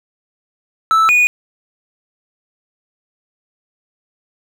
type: tone pair in turn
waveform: triangle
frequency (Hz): 1315 / 2462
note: E6 / D#7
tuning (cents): -5 / -19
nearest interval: major seventh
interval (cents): 1086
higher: second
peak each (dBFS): -7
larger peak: neither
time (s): 0.91-1.09 / 1.09-1.27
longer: neither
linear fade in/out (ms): 0
effects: none